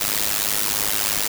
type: noise with amplitude modulation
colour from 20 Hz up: white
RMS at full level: -18 dBFS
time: 0-1.28 s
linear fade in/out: 10 ms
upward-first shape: sine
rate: 103 Hz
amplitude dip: 95%
effects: none